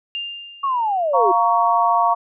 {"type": "tone with exponential decay", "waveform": "sine", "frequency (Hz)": 2800, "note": "F7", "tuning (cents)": 4, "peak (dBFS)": -22, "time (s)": [0.15, 1.17], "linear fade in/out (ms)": 0, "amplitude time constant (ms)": 220}
{"type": "linear sweep", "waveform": "sine", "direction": "down", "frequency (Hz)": [1133, 349.2], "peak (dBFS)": -17, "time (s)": [0.63, 1.32], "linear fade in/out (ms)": 10}
{"type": "chord", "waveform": "sine", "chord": "Bb minor", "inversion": "second", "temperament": "just", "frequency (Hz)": [699.2, 932.3, 1118.8], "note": ["F5", "Bb5", "Db6"], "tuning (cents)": [2, 0, 16], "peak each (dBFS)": -18, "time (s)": [1.13, 2.15], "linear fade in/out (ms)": 20}
{"effects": []}